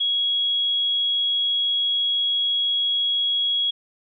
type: tone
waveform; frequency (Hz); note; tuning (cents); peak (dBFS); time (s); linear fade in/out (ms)
sine; 3322; G#7; 0; -19; 0-3.71; 10
effects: none